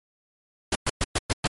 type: noise bursts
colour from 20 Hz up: pink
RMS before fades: -23 dBFS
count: 6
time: 0.72-1.474 s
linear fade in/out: 5 ms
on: 34 ms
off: 110 ms
effects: MP3 48 kbps